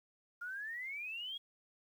sine exponential sweep, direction up, 1396.9 to 3337 Hz, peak -40 dBFS, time 0.41-1.38 s, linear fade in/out 10 ms, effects 11-bit

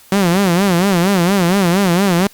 sawtooth tone with vibrato, 185 Hz, F#3, in tune, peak -7 dBFS, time 0.12-2.27 s, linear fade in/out 2 ms, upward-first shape sine, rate 4.3 Hz, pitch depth 160 cents each way, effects white hiss -45 dBFS RMS until 2.33 s + Opus 48 kbps

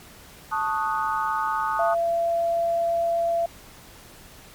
sine chord, D# half-diminished seventh, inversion second, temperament equal, 880 / 1108.7 / 1244.5 / 1480 Hz, A5 / C#6 / D#6 / F#6, 0 / 0 / 0 / 0 cents, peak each -26 / -31 / -26 / -32 dBFS, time 0.51-1.95 s, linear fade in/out 20 ms
sine tone, 677 Hz, E5, 46 cents sharp, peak -20 dBFS, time 1.79-3.46 s, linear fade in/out 5 ms
effects pink hiss -47 dBFS RMS until 4.54 s + MP3 96 kbps

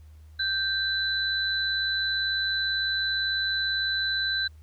sine tone pair together, 1565 / 4001 Hz, G6 / B7, -3 / +22 cents, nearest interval octave + major third, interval 1625 cents, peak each -27 dBFS, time 0.39-4.48 s, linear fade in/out 10 ms, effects added 77 Hz sine -46 dBFS peak until 4.62 s + pink hiss -66 dBFS RMS until 4.62 s

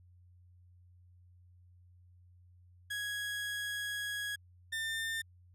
30% pulse tone pair in turn, 1661.2 / 1799.6 Hz, G#6 / A6, 0 / +39 cents, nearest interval minor second, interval 139 cents, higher second, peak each -33 / -32 dBFS, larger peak second, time 2.9-4.36 / 4.72-5.22 s, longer first, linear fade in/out 10 ms, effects added 89 Hz sine -58 dBFS peak until 5.54 s + resampled to 32000 Hz

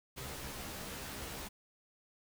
pink noise with comb filter, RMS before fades -44 dBFS, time 0.16-1.49 s, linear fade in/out 20 ms, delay 15 ms, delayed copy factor +0.85, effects none

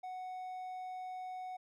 triangle tone, 740 Hz, F#5, in tune, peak -39 dBFS, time 0.03-1.57 s, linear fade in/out 10 ms, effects none

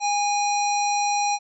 harmonic tone, 820 Hz, G#5, 22 cents flat, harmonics 1 / 3 / 5 / 7 / 9, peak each -21 / -30 / -32 / -29 / -38 dBFS, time 0-1.39 s, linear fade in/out 50 ms, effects none

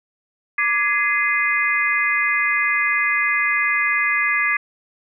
sine tone cluster, 1176 / 1678 / 2059 / 2477 Hz, D6 / G#6 / C7 / D#7, +2 / +17 / -28 / -8 cents, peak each -25 / -22 / -19 / -25 dBFS, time 0.58-4.57 s, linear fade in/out 5 ms, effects none

